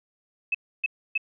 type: tone bursts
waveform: sine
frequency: 2594 Hz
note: E7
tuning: 28 cents flat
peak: -21 dBFS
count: 3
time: 0.52-1.178 s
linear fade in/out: 5 ms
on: 26 ms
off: 290 ms
effects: none